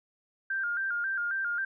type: tone with vibrato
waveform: sine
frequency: 1491 Hz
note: F#6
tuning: 13 cents sharp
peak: -28 dBFS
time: 0.5-1.65 s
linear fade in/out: 5 ms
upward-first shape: square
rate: 3.7 Hz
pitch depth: 90 cents each way
effects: none